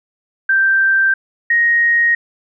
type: tone pair in turn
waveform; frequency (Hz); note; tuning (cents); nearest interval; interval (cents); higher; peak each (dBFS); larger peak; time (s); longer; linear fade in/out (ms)
sine; 1568 / 1873.9; G6 / A#6; 0 / +9; minor third; 309; second; -10; neither; 0.49-1.14 / 1.5-2.15; neither; 5
effects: none